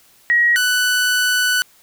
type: tone pair in turn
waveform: sine / sawtooth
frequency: 1900 / 1490.2 Hz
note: A#6 / F#6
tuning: +33 / +12 cents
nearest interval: major third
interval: 421 cents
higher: first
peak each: -11 dBFS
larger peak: neither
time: 0.3-0.56 / 0.56-1.62 s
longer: second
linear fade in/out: 0 ms
effects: white hiss -52 dBFS RMS until 1.82 s